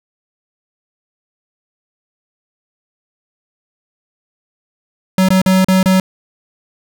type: tone with dropouts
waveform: square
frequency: 187.8 Hz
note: F#3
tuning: 26 cents sharp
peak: -9 dBFS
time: 5.18-6 s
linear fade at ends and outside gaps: 2 ms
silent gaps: 5.287-5.304 / 5.417-5.461 / 5.646-5.684 / 5.83-5.858 s
effects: none